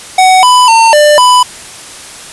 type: tone with pitch steps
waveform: square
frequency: 748 / 997 / 906 / 595 / 996 Hz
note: F#5 / B5 / A#5 / D5 / B5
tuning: +19 / +16 / -50 / +22 / +14 cents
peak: -3 dBFS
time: 0.18-1.43 s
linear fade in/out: 5 ms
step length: 250 ms
effects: white hiss -28 dBFS RMS until 2.32 s + resampled to 24000 Hz

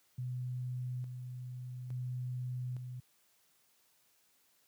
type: tone with tremolo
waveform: sine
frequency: 125.4 Hz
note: B2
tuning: 27 cents sharp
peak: -35 dBFS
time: 0.18-3 s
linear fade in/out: 5 ms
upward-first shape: square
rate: 0.58 Hz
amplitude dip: 45%
effects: white hiss -71 dBFS RMS until 4.67 s + high-pass 80 Hz 12 dB/octave

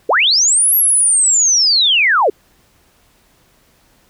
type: linear two-way sweep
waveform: sine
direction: up then down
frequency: 349.2 to 11660 to 349.2 Hz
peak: -9 dBFS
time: 0.09-2.3 s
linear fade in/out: 5 ms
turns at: 0.75 s
effects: pink hiss -54 dBFS RMS until 4.09 s

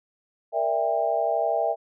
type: chord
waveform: sine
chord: E half-diminished seventh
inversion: second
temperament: equal with one note detuned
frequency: 466.2 / 587.3 / 659.3 / 800.5 Hz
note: Bb4 / D5 / E5 / G5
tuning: 0 / 0 / 0 / +36 cents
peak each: -30 / -29 / -24 / -27 dBFS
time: 0.52-1.76 s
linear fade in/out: 50 ms
effects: none

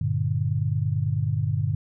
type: chord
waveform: sine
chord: G minor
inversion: none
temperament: just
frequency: 98 / 117.6 / 147 Hz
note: G2 / Bb2 / D3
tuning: 0 / +16 / +2 cents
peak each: -26 dBFS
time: 0.01-1.75 s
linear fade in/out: 5 ms
effects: none

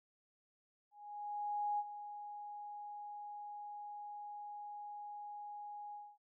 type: tone with ADSR envelope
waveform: sine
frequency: 828 Hz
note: G#5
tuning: 5 cents flat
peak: -33 dBFS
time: 0.91-6.18 s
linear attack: 880 ms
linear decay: 42 ms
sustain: -12 dB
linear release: 240 ms
effects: none

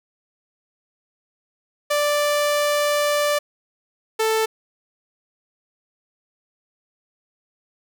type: tone pair in turn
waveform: sawtooth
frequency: 587.3 / 441.6 Hz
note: D5 / A4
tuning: 0 / +6 cents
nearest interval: perfect fourth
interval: 494 cents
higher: first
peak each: -14 dBFS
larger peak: neither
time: 1.9-3.39 / 4.19-4.46 s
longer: first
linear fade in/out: 10 ms
effects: none

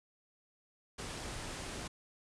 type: low-pass noise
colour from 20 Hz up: pink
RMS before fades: -43 dBFS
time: 0.98-1.88 s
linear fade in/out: 10 ms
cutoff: 10000 Hz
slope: 48 dB/octave
effects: none

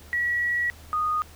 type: tone pair in turn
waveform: sine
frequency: 1927 / 1235.5 Hz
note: B6 / D#6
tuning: -43 / -13 cents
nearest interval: minor sixth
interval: 770 cents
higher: first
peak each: -22 dBFS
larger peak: neither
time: 0.13-0.7 / 0.93-1.22 s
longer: first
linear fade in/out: 0 ms
effects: added 77 Hz sine -47 dBFS peak until 1.35 s + pink hiss -50 dBFS RMS until 1.35 s

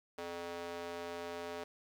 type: tone with high-pass filter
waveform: square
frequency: 86 Hz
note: F2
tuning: 26 cents flat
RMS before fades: -43 dBFS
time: 0.18-1.64 s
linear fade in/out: 5 ms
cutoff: 460 Hz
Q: 1.6
effects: low-pass 6000 Hz 12 dB/octave + 10-bit

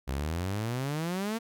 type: exponential sweep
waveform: sawtooth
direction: up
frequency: 63.6 to 233.1 Hz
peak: -26 dBFS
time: 0.07-1.39 s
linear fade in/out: 20 ms
effects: none

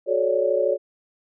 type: chord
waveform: sine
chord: D major seventh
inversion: first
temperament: equal with one note detuned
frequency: 370 / 430.2 / 554.4 / 587.3 Hz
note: F#4 / A4 / C#5 / D5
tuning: 0 / -39 / 0 / 0 cents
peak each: -26 / -25 / -21 / -25 dBFS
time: 0.06-0.78 s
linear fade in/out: 50 ms
effects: none

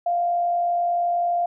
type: tone with frequency modulation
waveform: sine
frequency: 697 Hz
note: F5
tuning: 4 cents flat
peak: -19 dBFS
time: 0.06-1.46 s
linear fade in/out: 5 ms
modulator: 51.6 Hz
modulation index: 0.26
effects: none

